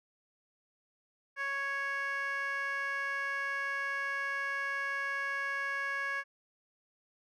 15% pulse tone with band-pass filter, 554.4 Hz, C#5, in tune, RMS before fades -35 dBFS, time 1.36-6.24 s, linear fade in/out 50 ms, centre 1700 Hz, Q 2.4, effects none

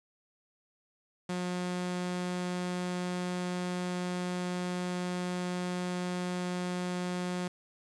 sawtooth tone, 179.6 Hz, F3, 49 cents sharp, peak -28 dBFS, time 1.29-7.48 s, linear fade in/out 5 ms, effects resampled to 22050 Hz + 9-bit

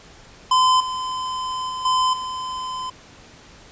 square tone with level steps, 1023 Hz, C6, 39 cents flat, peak -14 / -25 / -27 / -17 / -27 dBFS, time 0.51-2.9 s, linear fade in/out 5 ms, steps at 0.8 / 1.69 / 1.85 / 2.13 s, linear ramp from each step 5 ms, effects pink hiss -46 dBFS RMS until 3.71 s + resampled to 16000 Hz

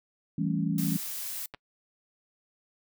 sine chord, A dominant seventh, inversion second, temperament equal, 164.81 / 196 / 220 / 277.2 Hz, E3 / G3 / A3 / C#4, 0 / 0 / 0 / 0 cents, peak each -29 / -31 / -34 / -32 dBFS, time 0.38-0.97 s, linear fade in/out 5 ms
blue noise, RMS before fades -36 dBFS, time 0.78-1.46 s, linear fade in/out 2 ms
clicks, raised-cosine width 0.3 ms, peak -25 dBFS, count 2, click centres 1.539 / 1.546 s
effects noise-tail reverb RT60 0.1 s tail -26 dB re dry

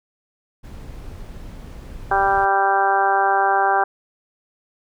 brown noise, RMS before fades -35 dBFS, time 0.63-2.46 s, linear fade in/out 20 ms
harmonic tone, 196 Hz, G3, in tune, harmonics 2 / 3 / 4 / 5 / 6 / 7 / 8, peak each -25 / -28 / -17 / -24 / -25 / -26 / -23 dBFS, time 2.11-3.84 s, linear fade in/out 5 ms
effects none

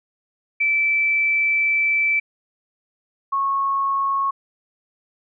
sine tone pair in turn, 2322 / 1097.8 Hz, D7 / C#6, -20 / -17 cents, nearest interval octave + minor second, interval 1297 cents, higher first, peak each -16 / -18 dBFS, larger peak first, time 0.6-2.2 / 3.32-4.31 s, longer first, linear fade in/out 10 ms, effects none

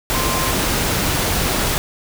sine tone in noise, 1046.5 Hz, C6, in tune, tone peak -25 dBFS, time 0.14-0.52 s, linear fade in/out 0 ms, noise pink, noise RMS -19 dBFS, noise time 0.1-1.78 s, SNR -9 dB, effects none

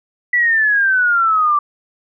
sine exponential sweep, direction down, 1974 to 1162 Hz, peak -11 dBFS, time 0.33-1.59 s, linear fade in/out 5 ms, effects none

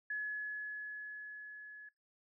sine tone with level ramp, 1699 Hz, G#6, 39 cents sharp, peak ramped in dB -35 to -49 dBFS, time 0.1-1.89 s, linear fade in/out 5 ms, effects noise-tail reverb RT60 0.2 s tail -24 dB re dry

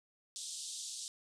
white band-pass noise, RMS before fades -44 dBFS, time 0.36-1.08 s, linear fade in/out 0 ms, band 3400 to 9000 Hz, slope 48 dB/octave, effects none

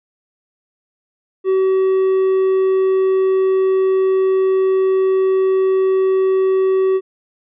triangle tone, 380 Hz, F#4, 46 cents sharp, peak -10 dBFS, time 1.44-7.01 s, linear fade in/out 50 ms, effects resampled to 8000 Hz

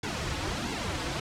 pink noise with flanger, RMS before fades -32 dBFS, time 0.03-1.2 s, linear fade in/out 5 ms, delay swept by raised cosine 1.6 to 5.1 ms, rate 1.5 Hz, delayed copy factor -0.85, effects low-pass 6000 Hz 12 dB/octave

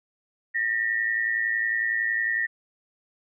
sine tone pair together, 1809.1 / 1920 Hz, A6 / B6, +48 / -49 cents, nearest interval minor second, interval 103 cents, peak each -25 / -26 dBFS, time 0.54-2.47 s, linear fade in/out 20 ms, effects none

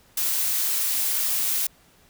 blue noise, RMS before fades -24 dBFS, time 0.17-1.67 s, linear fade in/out 5 ms, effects pink hiss -57 dBFS RMS until 2.09 s

